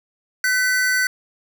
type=tone pair together; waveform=square; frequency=1514.1 / 1975.5 Hz; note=F#6 / B6; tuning=+39 / 0 cents; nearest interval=perfect fourth; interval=461 cents; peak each=-19 / -22 dBFS; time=0.44-1.07 s; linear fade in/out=2 ms; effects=none